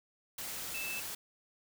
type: tone in noise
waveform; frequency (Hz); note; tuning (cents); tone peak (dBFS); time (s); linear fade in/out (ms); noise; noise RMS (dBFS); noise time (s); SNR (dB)
sine; 2637; E7; 0; -38; 0.74-1; 5; white; -41; 0.38-1.15; 0
effects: none